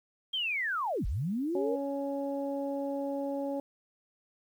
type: linear two-way sweep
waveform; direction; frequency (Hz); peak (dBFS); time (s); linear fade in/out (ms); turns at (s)
sine; down then up; 3253 to 35.01 to 498.4; -29; 0.33-1.76; 10; 1.06
type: harmonic tone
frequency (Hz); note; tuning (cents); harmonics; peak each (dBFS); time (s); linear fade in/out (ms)
279; C#4; +11; 1 / 2 / 3; -34 / -34 / -42; 1.55-3.6; 2
effects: 10-bit